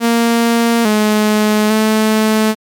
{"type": "tone with pitch steps", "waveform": "sawtooth", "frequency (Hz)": [232.7, 212.6, 217.4], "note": ["A#3", "G#3", "A3"], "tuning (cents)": [-3, 41, -21], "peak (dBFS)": -6, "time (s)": [0, 2.55], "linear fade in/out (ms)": 50, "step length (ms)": 850, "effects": ["MP3 96 kbps"]}